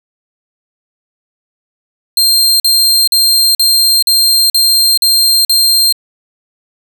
sawtooth tone bursts, 4181 Hz, C8, 2 cents flat, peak -4 dBFS, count 8, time 2.17-5.925 s, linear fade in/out 2 ms, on 430 ms, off 45 ms, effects none

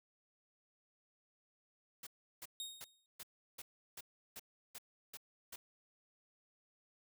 white noise bursts, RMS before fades -49 dBFS, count 10, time 2.03-5.56 s, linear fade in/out 5 ms, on 38 ms, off 350 ms
sawtooth tone with exponential decay, 3726 Hz, A#7, 2 cents flat, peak -37 dBFS, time 2.6-3.06 s, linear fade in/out 1 ms, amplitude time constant 100 ms
effects none

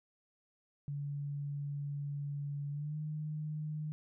sine tone with pitch glide, 143.3 to 152.7 Hz, D3 to D#3, -42 to -32 cents, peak -36 dBFS, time 0.88-3.92 s, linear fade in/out 0 ms, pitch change +110 cents, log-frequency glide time 2.7-2.97 s, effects none

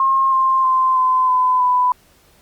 sine tone with pitch steps, 1071 / 1055.6 / 1040.5 / 1025.6 / 1010.9 / 996.4 Hz, C6 / C6 / C6 / C6 / B5 / B5, +40 / +15 / -10 / -35 / +40 / +15 cents, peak -12 dBFS, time 0-1.92 s, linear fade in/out 2 ms, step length 320 ms, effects pink hiss -53 dBFS RMS until 2.41 s + Opus 32 kbps

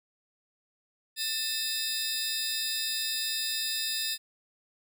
sawtooth tone cluster, 1781 / 2626 / 3685 / 4062 / 4948 Hz, A6 / E7 / A#7 / B7 / D#8, +21 / -7 / -21 / +48 / -10 cents, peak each -36 / -36 / -31 / -37 / -30 dBFS, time 1.16-4.18 s, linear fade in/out 50 ms, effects none

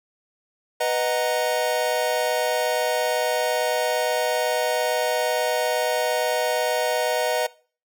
square chord, B major seventh, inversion none, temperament equal, 493.9 / 622.3 / 740 / 932.3 Hz, B4 / D#5 / F#5 / A#5, 0 / 0 / 0 / 0 cents, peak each -26 / -25 / -29 / -30 dBFS, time 0.8-7.47 s, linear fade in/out 10 ms, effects noise-tail reverb RT60 0.4 s tail -21 dB re dry

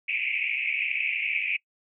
white band-pass noise, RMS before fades -28 dBFS, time 0.08-1.57 s, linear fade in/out 10 ms, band 2200 to 2600 Hz, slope 96 dB/octave, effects noise-tail reverb RT60 0.1 s tail -24 dB re dry

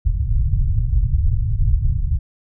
pink low-pass noise, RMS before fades -17 dBFS, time 0.05-2.19 s, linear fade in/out 10 ms, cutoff 130 Hz, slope 48 dB/octave, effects none

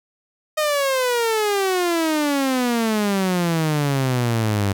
sawtooth exponential sweep, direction down, 622.3 to 97 Hz, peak -14 dBFS, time 0.57-4.73 s, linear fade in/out 10 ms, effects none

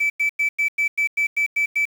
sine tone bursts, 2312 Hz, D7, 28 cents flat, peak -15 dBFS, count 10, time 0-1.855 s, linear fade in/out 10 ms, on 100 ms, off 95 ms, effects tanh soft clip ceiling -15 dBFS + 7-bit

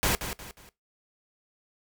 pink noise with echo, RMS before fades -25 dBFS, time 0.03-0.15 s, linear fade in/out 0 ms, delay 180 ms, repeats 3, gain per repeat -9 dB, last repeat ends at 0.69 s, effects noise-tail reverb RT60 0.2 s tail -19 dB re dry

